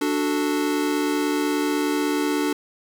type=chord; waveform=square; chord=D major; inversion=none; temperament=equal; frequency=293.7 / 370 / 440 Hz; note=D4 / F#4 / A4; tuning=0 / 0 / 0 cents; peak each=-23 / -28 / -29 dBFS; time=0.01-2.53 s; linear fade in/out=5 ms; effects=none